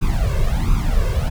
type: noise with flanger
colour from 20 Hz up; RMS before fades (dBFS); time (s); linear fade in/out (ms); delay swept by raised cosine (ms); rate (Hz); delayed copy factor
brown; -17; 0.01-1.3; 20; 0.8 to 1.9; 1.4; +0.9
effects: none

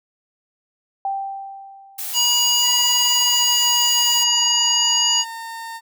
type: tone with exponential decay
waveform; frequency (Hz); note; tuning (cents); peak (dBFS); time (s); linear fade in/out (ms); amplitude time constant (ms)
sine; 784; G5; 0; -19; 1.05-2.48; 2; 310
type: noise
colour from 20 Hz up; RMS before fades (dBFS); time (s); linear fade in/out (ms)
blue; -28; 1.98-4.24; 10
type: harmonic tone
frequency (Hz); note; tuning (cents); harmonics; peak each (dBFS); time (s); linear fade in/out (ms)
964; B5; -42; 1 / 3 / 5 / 7; -28 / -18 / -21 / -20; 2.13-5.25; 50
type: tone with pitch glide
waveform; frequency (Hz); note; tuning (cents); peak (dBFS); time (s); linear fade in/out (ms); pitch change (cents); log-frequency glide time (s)
30% pulse; 983 to 911.9; B5 to A#5; -8 to -38; -27; 2.61-5.81; 50; -130; 3.22-5.27
effects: none

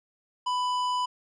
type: tone with tanh clipping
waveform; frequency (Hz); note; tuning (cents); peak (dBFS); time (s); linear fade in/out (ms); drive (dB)
sine; 995; B5; +13; -27; 0.46-1.06; 10; 14
effects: resampled to 22050 Hz

